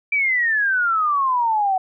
sine exponential sweep, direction down, 2349 to 740 Hz, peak -16 dBFS, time 0.12-1.78 s, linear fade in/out 5 ms, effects none

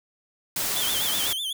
white noise, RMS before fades -27 dBFS, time 0.56-1.33 s, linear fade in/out 2 ms
45% pulse tone with vibrato, 3306 Hz, G#7, 9 cents flat, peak -27 dBFS, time 0.76-1.53 s, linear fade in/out 5 ms, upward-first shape sine, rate 8 Hz, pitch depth 130 cents each way
effects none

